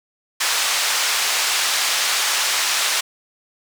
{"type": "band-pass noise", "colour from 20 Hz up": "white", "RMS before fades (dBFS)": -20, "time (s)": [0.4, 3.01], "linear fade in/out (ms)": 10, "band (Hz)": [840, 6300], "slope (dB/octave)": 12, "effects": []}